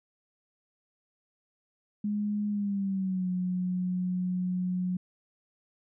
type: tone with pitch glide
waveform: sine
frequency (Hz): 207.7 to 181.86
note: G#3 to F#3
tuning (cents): 0 to -30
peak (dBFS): -27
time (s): 2.04-4.97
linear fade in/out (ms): 5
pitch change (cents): -230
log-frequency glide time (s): 2.49-3.29
effects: none